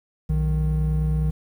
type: tone pair together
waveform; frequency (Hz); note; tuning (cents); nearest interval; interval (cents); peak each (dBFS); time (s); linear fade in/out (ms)
triangle; 61.43 / 154.8; B1 / D#3; -9 / -9; octave + major third; 1600; -20; 0.29-1.31; 10
effects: 9-bit